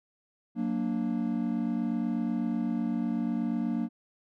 triangle chord, Gb augmented, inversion none, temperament equal, 185 / 233.1 / 293.7 Hz, Gb3 / Bb3 / D4, 0 / 0 / 0 cents, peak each -32 / -27 / -32 dBFS, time 0.55-3.89 s, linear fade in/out 50 ms, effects none

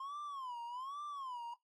triangle tone with vibrato, 1053 Hz, C6, 11 cents sharp, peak -40 dBFS, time 0-1.54 s, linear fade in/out 5 ms, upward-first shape sine, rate 1.2 Hz, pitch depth 200 cents each way, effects noise-tail reverb RT60 0.2 s tail -22 dB re dry + AAC 32 kbps

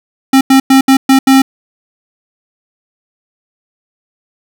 square tone bursts at uneven times, 267.2 Hz, C4, 36 cents sharp, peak -4 dBFS, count 6, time 0.33-0.41 / 0.5-0.6 / 0.7-0.81 / 0.88-0.97 / 1.09-1.19 / 1.27-1.42 s, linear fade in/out 5 ms, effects none

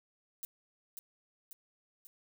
violet noise with echo, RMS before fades -41 dBFS, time 0.43-0.45 s, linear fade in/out 0 ms, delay 540 ms, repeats 3, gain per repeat -4 dB, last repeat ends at 2.07 s, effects none

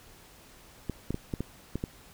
clicks, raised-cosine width 3 ms, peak -18 dBFS, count 7, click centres 0.897 / 1.106 / 1.144 / 1.338 / 1.406 / 1.756 / 1.839 s, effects pink hiss -54 dBFS RMS until 2.13 s

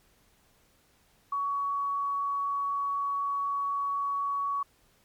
sine tone, 1124 Hz, C#6, 24 cents sharp, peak -27 dBFS, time 1.32-4.63 s, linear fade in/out 5 ms, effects pink hiss -65 dBFS RMS until 5.04 s + MP3 96 kbps

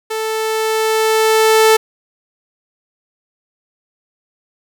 sawtooth tone with level ramp, 440 Hz, A4, in tune, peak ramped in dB -15 to -3 dBFS, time 0.1-1.77 s, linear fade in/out 10 ms, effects none

